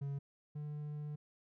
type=tone pair in turn; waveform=triangle; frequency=140 / 148.8 Hz; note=C#3 / D3; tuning=+18 / +23 cents; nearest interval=minor second; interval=105 cents; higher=second; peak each=-35 / -38 dBFS; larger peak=first; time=0.01-0.19 / 0.55-1.16 s; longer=second; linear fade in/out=10 ms; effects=none